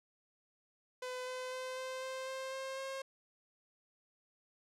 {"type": "tone with pitch steps", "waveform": "sawtooth", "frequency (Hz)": [505, 509.4, 513.8, 518.3, 522.8, 527.4, 531.9, 536.6], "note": ["B4", "C5", "C5", "C5", "C5", "C5", "C5", "C5"], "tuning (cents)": [39, -46, -32, -16, -1, 14, 28, 44], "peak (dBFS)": -36, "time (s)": [1.02, 3.02], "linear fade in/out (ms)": 5, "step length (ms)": 250, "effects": ["low-pass 9000 Hz 12 dB/octave"]}